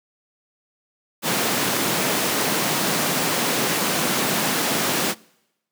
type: high-pass noise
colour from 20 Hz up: pink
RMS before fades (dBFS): -22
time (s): 1.22-5.15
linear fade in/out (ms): 50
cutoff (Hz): 160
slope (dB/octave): 24
effects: noise-tail reverb RT60 0.9 s tail -25 dB re dry